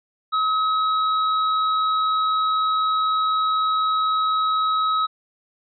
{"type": "tone with tanh clipping", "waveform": "triangle", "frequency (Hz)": 1278, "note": "D#6", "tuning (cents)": 46, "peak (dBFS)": -20, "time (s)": [0.32, 5.07], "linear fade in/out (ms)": 20, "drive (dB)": 16, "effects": ["resampled to 11025 Hz"]}